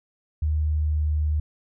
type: tone with pitch glide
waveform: sine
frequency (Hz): 76.6 to 75.94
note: D#2 to D#2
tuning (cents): -27 to -41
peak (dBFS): -20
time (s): 0.42-1.4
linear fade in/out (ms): 5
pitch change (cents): -14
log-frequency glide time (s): 0.59-1.07
effects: none